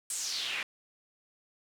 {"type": "noise with band-pass filter sweep", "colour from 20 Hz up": "pink", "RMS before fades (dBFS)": -35, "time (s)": [0.1, 0.63], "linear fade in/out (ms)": 2, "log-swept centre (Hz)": [8700, 2100], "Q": 3.6, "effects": []}